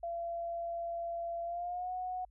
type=tone with pitch glide; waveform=sine; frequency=681 to 734.1 Hz; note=F5 to F#5; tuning=-44 to -14 cents; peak=-35 dBFS; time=0.03-2.25 s; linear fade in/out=5 ms; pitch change=+130 cents; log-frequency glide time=1.44-1.92 s; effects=added 50 Hz sine -60 dBFS peak until 2.3 s